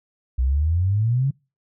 sine exponential sweep, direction up, 60.6 to 142 Hz, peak -17 dBFS, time 0.38-1.31 s, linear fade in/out 10 ms, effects noise-tail reverb RT60 0.3 s tail -26 dB re dry

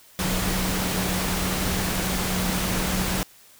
sine tone in noise, 185 Hz, F#3, in tune, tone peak -28 dBFS, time 0.19-3.23 s, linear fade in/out 0 ms, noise pink, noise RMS -26 dBFS, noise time 0.19-3.23 s, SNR -5 dB, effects white hiss -52 dBFS RMS until 3.59 s

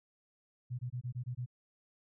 sine tone bursts, 123.47 Hz, B2, in tune, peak -35 dBFS, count 7, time 0.7-1.462 s, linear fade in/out 20 ms, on 90 ms, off 22 ms, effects none

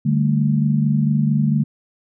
sine chord, D suspended fourth, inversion none, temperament just, 146.83 / 195.78 / 220.2 Hz, D3 / G3 / A3, 0 / -2 / +2 cents, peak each -17 / -22 / -19 dBFS, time 0.05-1.64 s, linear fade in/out 10 ms, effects none

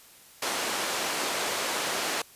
pink band-pass noise, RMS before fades -30 dBFS, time 0.42-2.22 s, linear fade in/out 5 ms, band 430 to 10000 Hz, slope 12 dB/octave, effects white hiss -53 dBFS RMS until 2.35 s + resampled to 32000 Hz

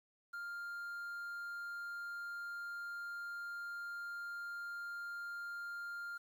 triangle tone with quantisation, 1400 Hz, F6, 4 cents sharp, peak -40 dBFS, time 0.33-6.18 s, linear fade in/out 10 ms, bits 11, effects none

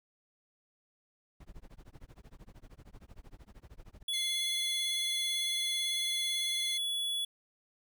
brown noise with tremolo, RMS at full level -48 dBFS, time 1.4-4.03 s, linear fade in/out 5 ms, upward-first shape sine, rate 13 Hz, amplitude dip 100%
square tone, 3400 Hz, G#7, 40 cents sharp, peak -32 dBFS, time 4.08-7.25 s, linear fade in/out 5 ms
15% pulse tone with vibrato, 2100 Hz, C7, 6 cents sharp, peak -31 dBFS, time 4.13-6.78 s, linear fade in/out 10 ms, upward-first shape sine, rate 18 Hz, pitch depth 24 cents each way
effects none

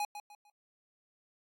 square tone with echo, 830.6 Hz, G#5, in tune, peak -32 dBFS, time 0-0.05 s, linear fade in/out 2 ms, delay 150 ms, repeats 3, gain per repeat -10 dB, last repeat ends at 0.5 s, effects AAC 48 kbps

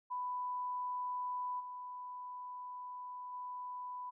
sine tone with level steps, 994 Hz, B5, 11 cents sharp, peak -36 / -43 / -41 dBFS, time 0.1-4.11 s, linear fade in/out 20 ms, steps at 1.59 / 3.32 s, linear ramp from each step 20 ms, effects none

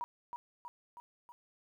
sine tone with echo, 960 Hz, B5, 49 cents flat, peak -35 dBFS, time 0.01-0.04 s, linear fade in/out 0 ms, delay 320 ms, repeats 4, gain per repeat -4 dB, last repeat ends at 1.32 s, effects 12-bit

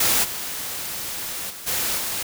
white noise with level steps, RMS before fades -19 / -30 / -37 / -24 / -27 dBFS, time 0-2.23 s, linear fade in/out 5 ms, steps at 0.23 / 1.49 / 1.66 / 1.97 s, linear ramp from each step 20 ms, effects none

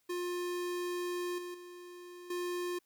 square tone with level steps, 354.4 Hz, F4, 25 cents sharp, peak -35 / -41 / -48 / -35 dBFS, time 0.09-2.79 s, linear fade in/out 10 ms, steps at 1.38 / 1.54 / 2.3 s, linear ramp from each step 5 ms, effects white hiss -75 dBFS RMS until 2.85 s

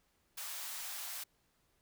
white high-pass noise, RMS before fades -43 dBFS, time 0.37-1.24 s, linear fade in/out 10 ms, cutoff 690 Hz, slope 24 dB/octave, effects pink hiss -75 dBFS RMS until 1.81 s

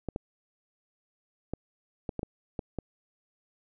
clicks, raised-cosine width 2 ms, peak -19 dBFS, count 8, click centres 0.087 / 0.161 / 1.536 / 2.092 / 2.193 / 2.231 / 2.592 / 2.787 s, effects none

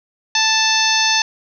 harmonic tone with a mistuned harmonic, 880 Hz, A5, in tune, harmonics 1 / 2 / 3 / 4 / 5 / 6 / 7, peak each -21 / -21 / -21 / -21 / -21 / -21 / -21 dBFS, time 0.35-1.22 s, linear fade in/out 2 ms, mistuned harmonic 4, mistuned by +21 cents, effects none

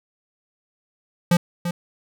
square tone with echo, 174.1 Hz, F3, 5 cents flat, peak -14 dBFS, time 1.31-1.37 s, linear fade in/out 5 ms, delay 340 ms, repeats 1, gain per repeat -9 dB, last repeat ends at 1.71 s, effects none

